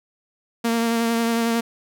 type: tone with vibrato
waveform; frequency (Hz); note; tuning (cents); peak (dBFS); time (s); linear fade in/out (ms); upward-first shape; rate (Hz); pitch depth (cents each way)
sawtooth; 230.8; A#3; -17; -15; 0.64-1.61; 10; triangle; 11; 23
effects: none